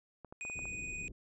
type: clicks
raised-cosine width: 1 ms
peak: -34 dBFS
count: 6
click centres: 0.247 / 0.325 / 0.451 / 0.499 / 0.591 / 0.655 s
type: tone with tremolo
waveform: square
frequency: 2484 Hz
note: D#7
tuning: 3 cents flat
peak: -39 dBFS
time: 0.41-1.08 s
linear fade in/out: 0 ms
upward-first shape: triangle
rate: 19 Hz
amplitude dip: 25%
type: low-pass noise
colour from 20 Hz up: pink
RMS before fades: -49 dBFS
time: 0.55-1.12 s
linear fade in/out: 5 ms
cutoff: 390 Hz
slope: 24 dB/octave
effects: resampled to 24000 Hz